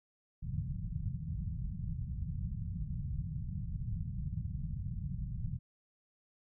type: low-pass noise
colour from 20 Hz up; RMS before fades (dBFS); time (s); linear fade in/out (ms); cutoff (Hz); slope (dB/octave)
white; -38; 0.42-5.59; 20; 170; 48
effects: none